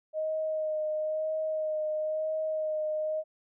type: tone with vibrato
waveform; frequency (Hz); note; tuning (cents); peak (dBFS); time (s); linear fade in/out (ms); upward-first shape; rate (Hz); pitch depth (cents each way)
sine; 622.3; D#5; 0; -28; 0.13-3.24; 50; sine; 1; 18
effects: none